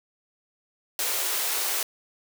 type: high-pass noise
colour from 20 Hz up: white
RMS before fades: -27 dBFS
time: 0.99-1.83 s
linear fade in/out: 2 ms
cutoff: 340 Hz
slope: 48 dB/octave
effects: none